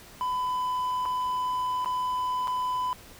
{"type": "tone with dropouts", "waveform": "triangle", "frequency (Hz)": 1003, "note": "B5", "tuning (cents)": 26, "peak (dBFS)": -24, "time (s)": [0.21, 2.93], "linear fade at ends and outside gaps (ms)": 0, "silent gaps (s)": [[1.054, 1.059], [1.846, 1.859], [2.473, 2.479]], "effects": ["pink hiss -49 dBFS RMS until 3.19 s"]}